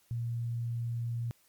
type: tone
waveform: sine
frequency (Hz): 117.7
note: A#2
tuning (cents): +17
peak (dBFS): -31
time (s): 0.11-1.31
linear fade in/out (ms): 0
effects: white hiss -67 dBFS RMS until 1.48 s + MP3 96 kbps